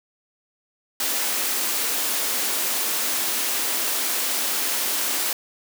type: high-pass noise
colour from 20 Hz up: white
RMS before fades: -24 dBFS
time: 1-5.33 s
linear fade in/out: 2 ms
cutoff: 220 Hz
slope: 48 dB/octave
effects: none